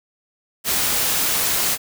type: noise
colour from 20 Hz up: white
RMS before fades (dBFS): -20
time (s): 0.64-1.78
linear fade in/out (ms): 50
effects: none